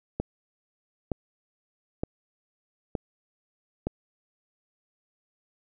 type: click train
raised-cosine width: 2 ms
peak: -14 dBFS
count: 5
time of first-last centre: 0.2-3.87 s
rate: 1.09 Hz
effects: none